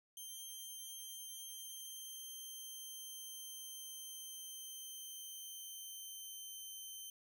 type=tone with pitch glide; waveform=10% pulse; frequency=3149 to 3098 Hz; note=G7 to G7; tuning=+7 to -21 cents; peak=-40 dBFS; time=0.17-7.1 s; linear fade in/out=2 ms; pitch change=-28 cents; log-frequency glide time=1.55-6.63 s; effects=none